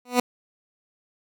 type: tone with exponential growth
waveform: 15% pulse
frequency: 246.9 Hz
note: B3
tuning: in tune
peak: -8 dBFS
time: 0.05-0.2 s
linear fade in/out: 5 ms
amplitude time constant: 31 ms
effects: none